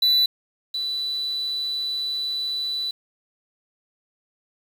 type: tone pair in turn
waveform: triangle / sine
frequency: 3973 / 3973 Hz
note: B7 / B7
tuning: +10 / +10 cents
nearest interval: unison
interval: 0 cents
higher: neither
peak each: -14 / -24 dBFS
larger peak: first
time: 0.02-0.26 / 0.74-2.91 s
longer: second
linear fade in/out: 5 ms
effects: 7-bit